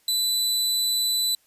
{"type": "tone", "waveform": "sawtooth", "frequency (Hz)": 3989, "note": "B7", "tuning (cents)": 17, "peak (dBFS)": -18, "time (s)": [0.08, 1.35], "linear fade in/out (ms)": 2, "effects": ["white hiss -63 dBFS RMS until 1.46 s", "resampled to 32000 Hz"]}